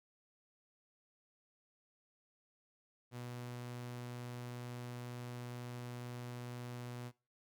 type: tone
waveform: sawtooth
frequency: 122.1 Hz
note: B2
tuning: 19 cents flat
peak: -40 dBFS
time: 3.11-7.12 s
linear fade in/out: 50 ms
effects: noise-tail reverb RT60 0.3 s tail -21 dB re dry + Opus 48 kbps